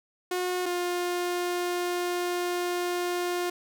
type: tone pair in turn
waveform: sawtooth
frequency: 361.8 / 354.1 Hz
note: F#4 / F4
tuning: -39 / +24 cents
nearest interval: unison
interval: 37 cents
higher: first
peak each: -23 dBFS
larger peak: neither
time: 0.31-0.66 / 0.66-3.5 s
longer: second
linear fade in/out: 5 ms
effects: none